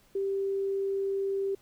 sine tone, 392 Hz, G4, in tune, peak -27 dBFS, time 0.15-1.55 s, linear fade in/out 5 ms, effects pink hiss -63 dBFS RMS until 1.61 s

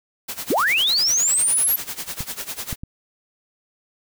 white noise with tremolo, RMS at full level -28 dBFS, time 0.28-2.76 s, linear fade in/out 10 ms, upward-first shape sine, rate 10 Hz, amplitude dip 85%
sine linear sweep, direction up, 185 to 11840 Hz, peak -16 dBFS, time 0.5-1.76 s, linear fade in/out 5 ms
clicks, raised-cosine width 5 ms, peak -17 / -16 / -20 dBFS, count 3, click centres 2.206 / 2.728 / 2.835 s
effects none

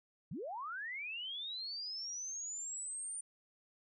sine linear sweep, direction up, 117.9 to 9120 Hz, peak -40 dBFS, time 0.31-3.21 s, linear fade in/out 5 ms, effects none

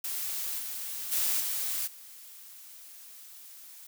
blue noise with level steps, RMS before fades -34 / -37 / -28 / -32 / -49 dBFS, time 0.04-3.87 s, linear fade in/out 5 ms, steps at 0.58 / 1.11 / 1.39 / 1.86 s, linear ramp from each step 20 ms, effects none

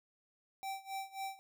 square tone with tremolo, 777 Hz, G5, 16 cents flat, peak -38 dBFS, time 0.63-1.39 s, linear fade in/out 0 ms, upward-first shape sine, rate 3.7 Hz, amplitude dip 90%, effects none

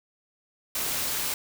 white noise, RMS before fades -29 dBFS, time 0.75-1.34 s, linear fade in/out 2 ms, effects none

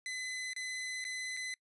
sawtooth tone with dropouts, 2021 Hz, B6, 39 cents sharp, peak -34 dBFS, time 0.06-1.54 s, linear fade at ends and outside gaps 1 ms, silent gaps 0.533-0.563 / 1.042-1.05 / 1.367-1.371 s, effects noise-tail reverb RT60 0.1 s tail -24 dB re dry + resampled to 24000 Hz

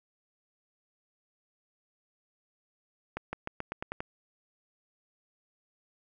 accelerating click train, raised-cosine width 0.5 ms, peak -19 dBFS, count 8, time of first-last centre 3.17-4.005 s, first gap 160 ms, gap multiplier 0.9, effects none

